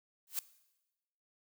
blue noise with exponential growth, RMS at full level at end -31 dBFS, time 0.27-0.39 s, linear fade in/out 1 ms, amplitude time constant 25 ms, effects noise-tail reverb RT60 1.0 s tail -18 dB re dry

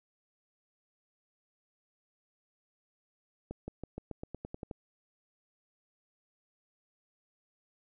accelerating click train, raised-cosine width 2 ms, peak -26 dBFS, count 11, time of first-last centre 3.51-4.712 s, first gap 170 ms, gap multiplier 0.92, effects none

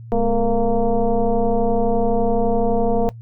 sine tone with frequency modulation, 241.9 Hz, B3, 36 cents flat, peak -14 dBFS, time 0.12-3.09 s, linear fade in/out 0 ms, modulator 226 Hz, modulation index 2, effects noise-tail reverb RT60 0.1 s tail -19 dB re dry + added 115 Hz sine -34 dBFS peak until 3.21 s

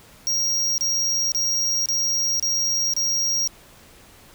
square tone bursts, 5630 Hz, F8, 13 cents sharp, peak -20 dBFS, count 6, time 0.27-3.475 s, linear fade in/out 0 ms, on 510 ms, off 29 ms, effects pink hiss -49 dBFS RMS until 4.34 s

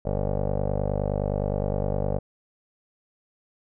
15% pulse tone with low-pass filter, 49.69 Hz, G1, 24 cents sharp, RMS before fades -26 dBFS, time 0.05-2.19 s, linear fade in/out 10 ms, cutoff 620 Hz, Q 5.9, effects none

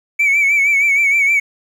triangle tone with vibrato, 2271 Hz, C#7, 41 cents sharp, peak -8 dBFS, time 0.19-1.4 s, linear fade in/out 10 ms, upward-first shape sine, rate 6.4 Hz, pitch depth 62 cents each way, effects tanh soft clip ceiling -6 dBFS + 8-bit

